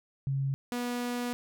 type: tone pair in turn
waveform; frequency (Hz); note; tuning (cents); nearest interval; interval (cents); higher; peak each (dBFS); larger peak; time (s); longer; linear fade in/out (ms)
sine / sawtooth; 136.6 / 243.4; C#3 / B3; -25 / -25; minor seventh; 1000; second; -27; neither; 0.27-0.54 / 0.72-1.33; second; 0
effects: none